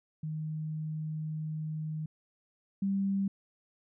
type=tone pair in turn; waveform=sine; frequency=155.56 / 195.99 Hz; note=D#3 / G3; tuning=0 / 0 cents; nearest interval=major third; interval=400 cents; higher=second; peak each=-33 / -27 dBFS; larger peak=second; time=0.23-2.06 / 2.82-3.28 s; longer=first; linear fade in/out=5 ms; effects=none